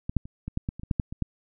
clicks, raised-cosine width 5 ms, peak -17 / -10 / -28 / -20 / -14 / -16 / -26 / -25 / -11 / -11 / -23 / -13 dBFS, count 12, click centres 0.095 / 0.167 / 0.255 / 0.48 / 0.574 / 0.689 / 0.796 / 0.834 / 0.912 / 0.998 / 1.125 / 1.223 s, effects none

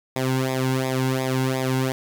sawtooth tone with flanger, 130.6 Hz, C3, 3 cents flat, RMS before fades -23 dBFS, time 0.16-1.92 s, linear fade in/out 0 ms, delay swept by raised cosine 0.68 to 1.68 ms, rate 2.8 Hz, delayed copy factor -0.85, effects none

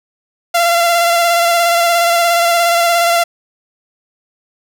sawtooth tone with vibrato, 685 Hz, F5, 34 cents flat, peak -6 dBFS, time 0.54-3.24 s, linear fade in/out 10 ms, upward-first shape square, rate 17 Hz, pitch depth 19 cents each way, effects none

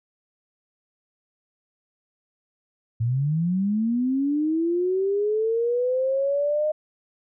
sine linear sweep, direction up, 110 to 617 Hz, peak -20 dBFS, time 3-6.72 s, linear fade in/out 10 ms, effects none

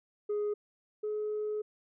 sine tone pair in turn, 416.2 / 424 Hz, G#4 / G#4, +4 / +36 cents, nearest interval unison, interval 32 cents, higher second, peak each -27 / -30 dBFS, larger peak first, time 0.29-0.54 / 1.03-1.62 s, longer second, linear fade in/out 10 ms, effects tanh soft clip ceiling -28 dBFS

